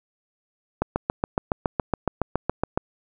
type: click train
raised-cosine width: 1 ms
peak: -7 dBFS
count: 15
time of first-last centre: 0.82-2.775 s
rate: 7.16 Hz
effects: none